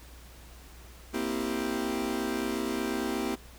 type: chord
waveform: 40% pulse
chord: C dominant seventh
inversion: third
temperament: equal with one note detuned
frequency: 233.1 / 261.6 / 326.8 / 392 Hz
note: Bb3 / C4 / E4 / G4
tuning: 0 / 0 / -15 / 0 cents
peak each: -34 dBFS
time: 1.13-3.36 s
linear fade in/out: 20 ms
effects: added 60 Hz sine -49 dBFS peak until 3.58 s + pink hiss -53 dBFS RMS until 3.58 s